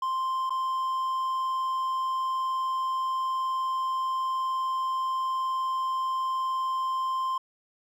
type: tone with dropouts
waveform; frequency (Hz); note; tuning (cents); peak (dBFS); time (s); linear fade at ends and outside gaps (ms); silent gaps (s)
triangle; 1046.5; C6; 0; -24; 0.02-7.38; 5; 0.496-0.504
effects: none